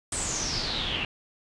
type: noise with low-pass filter sweep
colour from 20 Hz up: pink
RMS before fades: -30 dBFS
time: 0.12-1.05 s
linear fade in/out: 2 ms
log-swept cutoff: 8700 to 2700 Hz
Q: 8.3
effects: resampled to 24000 Hz